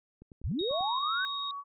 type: click train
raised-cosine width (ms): 3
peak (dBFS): -37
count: 7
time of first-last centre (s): 0.22-0.808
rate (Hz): 10.2
type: linear sweep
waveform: sine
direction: up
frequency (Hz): 38.89 to 1568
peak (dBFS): -29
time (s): 0.44-1.25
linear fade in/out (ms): 0
type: tone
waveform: sine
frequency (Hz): 3754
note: A#7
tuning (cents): +11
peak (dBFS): -34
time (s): 0.59-1.51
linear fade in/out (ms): 2
type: tone with pitch glide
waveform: sine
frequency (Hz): 1111 to 1126.5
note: C#6 to C#6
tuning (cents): +4 to +28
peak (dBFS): -36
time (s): 0.69-1.64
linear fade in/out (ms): 50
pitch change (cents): +24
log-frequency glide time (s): 1.08-1.35
effects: none